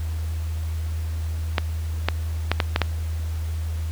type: clicks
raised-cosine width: 0.3 ms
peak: -3 dBFS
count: 6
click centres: 1.582 / 2.086 / 2.516 / 2.602 / 2.761 / 2.817 s
effects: added 80 Hz sine -24 dBFS peak until 3.91 s + pink hiss -44 dBFS RMS until 3.91 s